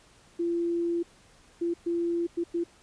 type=tone bursts at uneven times; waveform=sine; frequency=341.4 Hz; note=F4; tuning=39 cents flat; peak=-25 dBFS; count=5; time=0.39-1.03 / 1.61-1.74 / 1.86-2.27 / 2.37-2.44 / 2.54-2.64 s; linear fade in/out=10 ms; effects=pink hiss -58 dBFS RMS until 2.82 s + resampled to 22050 Hz